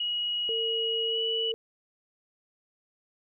sine tone with pitch glide, 2903 to 2950 Hz, F#7 to F#7, -34 to -6 cents, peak -27 dBFS, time 0-1.52 s, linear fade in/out 5 ms, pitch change +28 cents, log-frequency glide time 1.07-1.2 s
sine tone, 451.4 Hz, A4, 44 cents sharp, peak -31 dBFS, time 0.49-1.54 s, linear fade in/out 0 ms
effects none

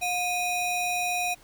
square ring-modulated tone, 1600 Hz, G6, 35 cents sharp, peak -23 dBFS, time 0.01-1.35 s, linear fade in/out 20 ms, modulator 884 Hz, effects pink hiss -55 dBFS RMS until 1.43 s

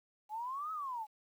sine exponential two-way sweep, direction up then down, 830.6 to 1300 to 830.6 Hz, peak -37 dBFS, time 0.29-1.07 s, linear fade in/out 50 ms, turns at 0.72 s, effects 11-bit

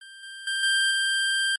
25% pulse tone with level steps, 1581 Hz, G6, 14 cents sharp, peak -39 / -34 / -21 / -16 / -18 dBFS, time 0.01-1.56 s, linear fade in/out 5 ms, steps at 0.23 / 0.47 / 0.63 / 0.91 s, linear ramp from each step 2 ms, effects MP3 48 kbps

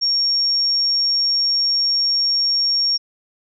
sine tone, 5540 Hz, F8, 15 cents flat, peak -15 dBFS, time 0.01-2.98 s, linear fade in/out 20 ms, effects none

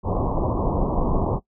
pink low-pass noise, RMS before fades -22 dBFS, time 0.03-1.4 s, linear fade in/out 50 ms, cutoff 1100 Hz, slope 96 dB/octave, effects noise-tail reverb RT60 0.1 s tail -20 dB re dry

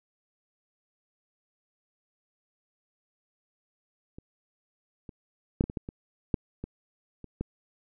clicks, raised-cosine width 3 ms, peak -30 / -29 / -9 / -17 / -22 / -18 / -24 / -11 / -22 / -29 / -18 dBFS, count 11, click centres 4.185 / 5.092 / 5.609 / 5.64 / 5.699 / 5.772 / 5.889 / 6.342 / 6.64 / 7.243 / 7.41 s, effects none

